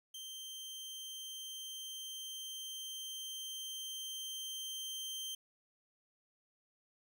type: tone with level ramp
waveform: sawtooth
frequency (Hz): 3140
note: G7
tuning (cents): +2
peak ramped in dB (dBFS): -42 to -37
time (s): 0.14-5.35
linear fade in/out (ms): 5
effects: none